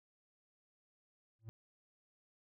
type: tone with exponential growth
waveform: triangle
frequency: 111.9 Hz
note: A2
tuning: 30 cents sharp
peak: -40 dBFS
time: 1.39-1.49 s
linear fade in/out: 0 ms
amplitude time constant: 20 ms
effects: none